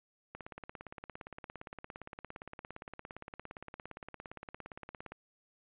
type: click train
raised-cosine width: 0.5 ms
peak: -29 dBFS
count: 84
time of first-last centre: 0.35-5.12 s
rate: 17.4 Hz
effects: resampled to 8000 Hz